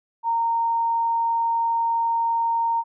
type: tone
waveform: sine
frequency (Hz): 923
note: A#5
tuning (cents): -17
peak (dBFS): -19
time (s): 0.23-2.84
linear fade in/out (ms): 50
effects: none